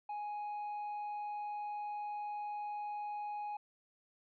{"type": "tone with tanh clipping", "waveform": "sine", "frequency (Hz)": 832, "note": "G#5", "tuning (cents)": 3, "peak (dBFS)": -39, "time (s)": [0.09, 3.57], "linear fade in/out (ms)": 5, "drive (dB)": 3, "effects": []}